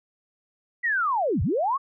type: linear two-way sweep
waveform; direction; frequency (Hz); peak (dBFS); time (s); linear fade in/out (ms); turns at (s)
sine; down then up; 1985 to 64 to 1160; -21; 0.83-1.78; 20; 1.42
effects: none